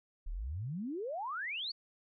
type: exponential sweep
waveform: sine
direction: up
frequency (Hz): 31.92 to 4632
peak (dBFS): -36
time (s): 0.26-1.72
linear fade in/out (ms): 10
effects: none